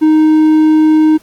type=tone; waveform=triangle; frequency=311.1 Hz; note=D#4; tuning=in tune; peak=-3 dBFS; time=0.01-1.18 s; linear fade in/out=20 ms; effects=pink hiss -47 dBFS RMS until 1.22 s + AAC 64 kbps